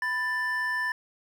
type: tone pair together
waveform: triangle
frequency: 992.3 / 1768 Hz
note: B5 / A6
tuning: +8 / +8 cents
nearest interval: minor seventh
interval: 1000 cents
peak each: -32 / -25 dBFS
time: 0.02-0.92 s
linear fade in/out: 2 ms
effects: none